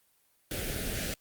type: band-stop noise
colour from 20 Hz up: pink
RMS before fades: -34 dBFS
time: 0.51-1.14 s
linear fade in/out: 2 ms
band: 720 to 1400 Hz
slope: 48 dB/octave
effects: white hiss -69 dBFS RMS until 1.2 s + Opus 32 kbps